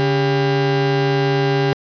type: tone pair together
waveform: 35% pulse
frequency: 141.35 / 399.8 Hz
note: C#3 / G4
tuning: +34 / +34 cents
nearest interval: octave + tritone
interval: 1800 cents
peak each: -16 dBFS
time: 0-1.73 s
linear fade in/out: 0 ms
effects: resampled to 11025 Hz